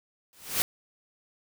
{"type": "noise with exponential growth", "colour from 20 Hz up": "white", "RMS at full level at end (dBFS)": -22, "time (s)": [0.33, 0.62], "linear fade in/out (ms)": 0, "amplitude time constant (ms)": 63, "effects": []}